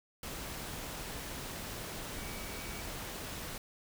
sine tone in noise, 2276 Hz, C#7, 45 cents sharp, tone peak -51 dBFS, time 2.17-2.81 s, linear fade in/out 2 ms, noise pink, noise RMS -42 dBFS, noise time 0.23-3.58 s, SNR -12 dB, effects none

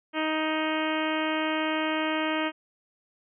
harmonic tone, 312.8 Hz, D#4, 9 cents sharp, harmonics 1 / 2 / 3 / 4 / 5 / 6 / 7 / 8 / 9 / 10, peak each -29 / -32 / -34 / -35 / -36 / -37 / -37 / -38 / -39 / -39 dBFS, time 0.13-2.52 s, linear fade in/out 50 ms, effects none

